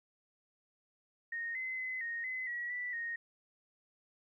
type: tone with pitch steps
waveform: sine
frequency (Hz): 1855 / 2048 / 2034 / 1860 / 2032 / 1921 / 1969 / 1861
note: A#6 / C7 / C7 / A#6 / B6 / B6 / B6 / A#6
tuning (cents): -9 / -38 / -50 / -4 / +49 / -48 / -6 / -3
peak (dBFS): -36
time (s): 1.32-3.16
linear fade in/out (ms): 5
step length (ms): 230
effects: 13-bit